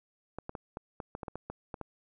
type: clicks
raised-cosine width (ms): 1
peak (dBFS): -24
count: 12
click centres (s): 0.386 / 0.494 / 0.552 / 0.771 / 1.002 / 1.151 / 1.232 / 1.282 / 1.356 / 1.5 / 1.742 / 1.813
effects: none